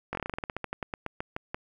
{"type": "slowing click train", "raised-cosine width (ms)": 0.5, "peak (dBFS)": -17, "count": 20, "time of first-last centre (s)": [0.13, 1.545], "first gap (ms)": 20, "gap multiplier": 1.13, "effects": ["9-bit"]}